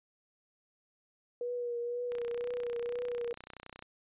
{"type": "tone with vibrato", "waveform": "sine", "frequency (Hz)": 481.4, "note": "B4", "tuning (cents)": -44, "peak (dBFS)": -33, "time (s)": [1.41, 3.33], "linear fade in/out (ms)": 2, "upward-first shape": "triangle", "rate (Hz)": 2, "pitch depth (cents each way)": 32}
{"type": "click train", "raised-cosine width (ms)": 0.3, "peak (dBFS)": -30, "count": 54, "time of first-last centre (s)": [2.12, 3.824], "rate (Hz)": 31.1}
{"effects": ["resampled to 8000 Hz"]}